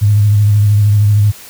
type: tone with vibrato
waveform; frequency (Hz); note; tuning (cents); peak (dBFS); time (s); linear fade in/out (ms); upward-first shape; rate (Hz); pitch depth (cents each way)
sine; 103.83; G#2; 0; -6; 0.01-1.32; 20; sine; 13; 36
effects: white hiss -35 dBFS RMS until 1.49 s